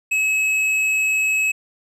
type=tone with hard clipping; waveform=sine; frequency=2573 Hz; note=E7; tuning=43 cents flat; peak=-18 dBFS; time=0.11-1.52 s; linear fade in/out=10 ms; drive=7 dB; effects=none